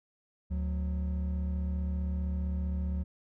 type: tone pair together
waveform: triangle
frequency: 72.77 / 183 Hz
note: D2 / F#3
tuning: -15 / -19 cents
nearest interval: octave + major third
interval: 1596 cents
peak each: -28 / -35 dBFS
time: 0.5-3.04 s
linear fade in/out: 20 ms
effects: none